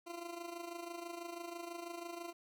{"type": "tone with amplitude modulation", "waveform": "20% pulse", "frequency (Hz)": 342.8, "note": "F4", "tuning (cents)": -32, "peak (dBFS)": -36, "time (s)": [0.06, 2.33], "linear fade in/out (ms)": 20, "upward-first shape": "sine", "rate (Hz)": 26.1, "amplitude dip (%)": 65, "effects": []}